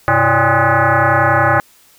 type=tone with frequency modulation; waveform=sine; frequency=329.6 Hz; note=E4; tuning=in tune; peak=-9 dBFS; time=0.08-1.6 s; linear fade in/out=0 ms; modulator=230 Hz; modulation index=6.2; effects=white hiss -49 dBFS RMS until 1.98 s